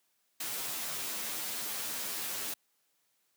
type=noise with comb filter; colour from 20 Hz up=white; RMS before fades=-37 dBFS; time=0.4-2.54 s; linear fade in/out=5 ms; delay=11 ms; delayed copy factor=-0.8; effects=white hiss -75 dBFS RMS until 3.36 s + high-pass 150 Hz 12 dB/octave